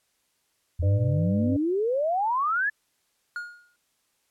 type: exponential sweep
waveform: sine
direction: up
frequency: 82.41 to 1758 Hz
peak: -22 dBFS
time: 0.79-2.7 s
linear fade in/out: 10 ms
type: harmonic tone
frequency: 100 Hz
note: G2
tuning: 35 cents sharp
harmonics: 1 / 3 / 5 / 6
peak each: -26 / -37 / -35 / -34 dBFS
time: 0.82-1.57 s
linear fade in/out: 10 ms
type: tone with exponential decay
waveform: triangle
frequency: 1431 Hz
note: F6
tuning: 42 cents sharp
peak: -26 dBFS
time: 3.36-3.76 s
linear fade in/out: 1 ms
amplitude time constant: 85 ms
effects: white hiss -71 dBFS RMS until 4.3 s + low-pass 12000 Hz 12 dB/octave